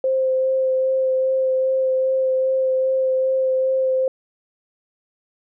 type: tone with vibrato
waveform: sine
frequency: 523.3 Hz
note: C5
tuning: in tune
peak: -16 dBFS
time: 0.04-4.08 s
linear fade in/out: 2 ms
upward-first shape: sine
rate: 2.5 Hz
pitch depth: 11 cents each way
effects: none